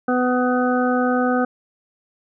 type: harmonic tone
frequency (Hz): 250.1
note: B3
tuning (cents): +22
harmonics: 1 / 2 / 3 / 5 / 6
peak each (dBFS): -19 / -22 / -24 / -26 / -27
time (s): 0.08-1.45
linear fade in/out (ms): 5
effects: none